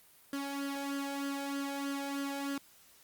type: tone with flanger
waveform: sawtooth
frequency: 278.9 Hz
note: C#4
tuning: 11 cents sharp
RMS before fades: -37 dBFS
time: 0.33-2.58 s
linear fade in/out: 2 ms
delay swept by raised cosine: 0.63 to 1.3 ms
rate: 3.2 Hz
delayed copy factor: +0.7
effects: white hiss -61 dBFS RMS until 3.03 s + Opus 32 kbps